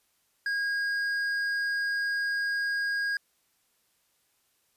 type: tone with hard clipping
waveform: sine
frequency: 1633 Hz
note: G#6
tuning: 30 cents flat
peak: -28 dBFS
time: 0.46-3.17 s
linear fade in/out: 2 ms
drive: 6 dB
effects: white hiss -71 dBFS RMS until 4.76 s + resampled to 32000 Hz